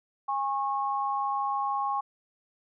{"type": "tone pair together", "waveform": "sine", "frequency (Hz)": [818, 1091.9], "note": ["G#5", "C#6"], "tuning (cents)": [-26, -26], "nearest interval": "perfect fourth", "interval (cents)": 500, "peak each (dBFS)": [-29, -29], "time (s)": [0.28, 2.01], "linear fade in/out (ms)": 10, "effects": []}